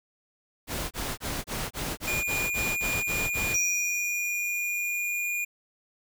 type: noise bursts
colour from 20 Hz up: pink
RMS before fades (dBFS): -32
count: 11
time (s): 0.67-3.57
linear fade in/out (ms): 50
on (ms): 240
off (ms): 26
type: tone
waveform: square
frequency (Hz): 2429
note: D#7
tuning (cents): -42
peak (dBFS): -28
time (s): 2.07-5.45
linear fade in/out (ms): 10
type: tone with exponential decay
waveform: triangle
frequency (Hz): 5760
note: F#8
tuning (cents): -47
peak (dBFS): -22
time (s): 3.54-5.25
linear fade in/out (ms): 5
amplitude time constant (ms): 370
effects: none